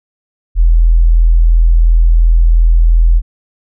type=tone; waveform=sine; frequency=41.43 Hz; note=E1; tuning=9 cents sharp; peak=-4 dBFS; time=0.55-3.22 s; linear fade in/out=50 ms; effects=none